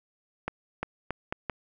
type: accelerating click train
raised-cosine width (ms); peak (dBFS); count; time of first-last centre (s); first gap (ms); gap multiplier
0.5; -15; 5; 0.48-1.497; 350; 0.79
effects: none